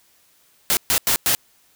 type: noise bursts at uneven times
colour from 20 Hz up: white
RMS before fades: -18 dBFS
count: 4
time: 0.7-0.77 / 0.9-0.98 / 1.07-1.16 / 1.26-1.35 s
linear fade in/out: 0 ms
effects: white hiss -58 dBFS RMS until 1.75 s